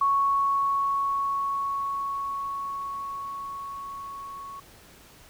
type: tone with level ramp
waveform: sine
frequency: 1108.7 Hz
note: C#6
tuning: in tune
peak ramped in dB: -19 to -37 dBFS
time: 0.01-4.6 s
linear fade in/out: 5 ms
effects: pink hiss -52 dBFS RMS until 5.29 s